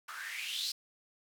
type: noise with band-pass filter sweep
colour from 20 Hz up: blue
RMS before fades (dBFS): -39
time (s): 0.08-0.72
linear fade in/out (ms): 5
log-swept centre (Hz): 1200 to 4600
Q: 5.9
effects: none